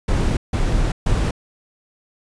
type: noise bursts at uneven times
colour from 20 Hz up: brown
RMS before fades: -18 dBFS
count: 3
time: 0.08-0.37 / 0.53-0.92 / 1.06-1.31 s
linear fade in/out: 5 ms
effects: resampled to 22050 Hz